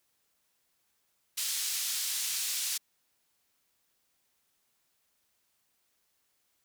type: band-pass noise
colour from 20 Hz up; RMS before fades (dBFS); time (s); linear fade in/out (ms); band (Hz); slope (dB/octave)
pink; -33; 1.37-2.78; 10; 4300 to 13000; 12
effects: white hiss -75 dBFS RMS until 6.64 s